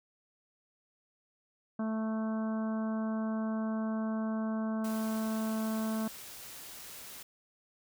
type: harmonic tone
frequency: 220 Hz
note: A3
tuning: in tune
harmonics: 1 / 2 / 3 / 4 / 5 / 6 / 7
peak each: -31 / -47 / -41 / -49 / -46 / -51 / -51 dBFS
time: 1.79-6.08 s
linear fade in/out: 5 ms
type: noise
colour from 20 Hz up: white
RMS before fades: -47 dBFS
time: 4.84-7.23 s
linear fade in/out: 5 ms
effects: none